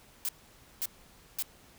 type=noise bursts; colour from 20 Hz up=blue; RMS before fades=-32 dBFS; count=3; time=0.25-1.424 s; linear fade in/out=0 ms; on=38 ms; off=530 ms; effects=pink hiss -58 dBFS RMS until 1.78 s